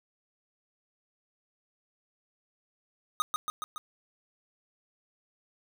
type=tone with echo; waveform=square; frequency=1244.5 Hz; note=D#6; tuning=in tune; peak=-25 dBFS; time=3.2-3.22 s; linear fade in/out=0 ms; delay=140 ms; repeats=4; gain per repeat=-3 dB; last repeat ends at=3.78 s; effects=none